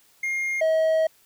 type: tone pair in turn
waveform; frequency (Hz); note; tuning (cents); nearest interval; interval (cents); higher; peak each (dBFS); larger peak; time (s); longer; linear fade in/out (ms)
triangle; 2128 / 638.7; C7 / D#5; +29 / +45; octave + major sixth; 2084; first; -22 / -16; second; 0.23-0.61 / 0.61-1.07; second; 5
effects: white hiss -59 dBFS RMS until 1.25 s